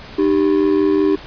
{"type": "ring-modulated tone", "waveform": "triangle", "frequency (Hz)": 347.8, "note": "F4", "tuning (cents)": -7, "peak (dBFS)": -7, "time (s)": [0.18, 1.16], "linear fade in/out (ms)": 10, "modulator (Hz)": 42.7, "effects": ["pink hiss -36 dBFS RMS until 1.26 s", "resampled to 11025 Hz"]}